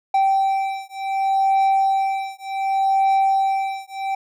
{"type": "beating tone pair", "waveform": "triangle", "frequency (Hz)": [777, 777.67], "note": ["G5", "G5"], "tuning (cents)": [-16, -14], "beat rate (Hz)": 0.67, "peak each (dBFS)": -18, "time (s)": [0.14, 4.15], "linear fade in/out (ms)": 5, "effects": []}